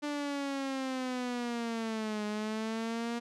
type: linear two-way sweep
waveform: sawtooth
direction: down then up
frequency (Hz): 295.5 to 209.1 to 237.3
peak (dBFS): -29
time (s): 0.02-3.2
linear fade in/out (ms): 20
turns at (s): 2.25
effects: low-pass 7000 Hz 12 dB/octave